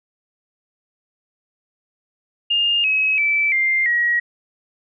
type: tone with pitch steps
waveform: sine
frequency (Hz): 2821 / 2557 / 2318 / 2101 / 1904.7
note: F7 / D#7 / D7 / C7 / A#6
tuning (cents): +17 / +47 / -23 / +7 / +37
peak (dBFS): -15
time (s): 2.5-4.2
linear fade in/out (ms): 10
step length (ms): 340
effects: none